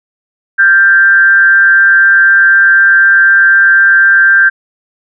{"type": "tone with frequency modulation", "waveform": "sine", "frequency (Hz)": 1576, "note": "G6", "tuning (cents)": 9, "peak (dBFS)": -3, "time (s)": [0.58, 4.5], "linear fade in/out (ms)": 20, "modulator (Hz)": 180, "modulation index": 0.42, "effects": []}